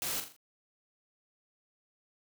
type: noise with echo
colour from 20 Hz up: white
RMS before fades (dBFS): -35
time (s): 0.02-0.2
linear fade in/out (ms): 0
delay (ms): 41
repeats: 4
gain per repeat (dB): -7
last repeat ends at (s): 0.364
effects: none